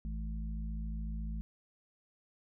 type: harmonic tone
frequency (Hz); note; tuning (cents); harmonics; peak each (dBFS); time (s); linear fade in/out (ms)
54; A1; -32; 1 / 3 / 4; -36 / -45 / -46; 0.05-1.41; 0
effects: none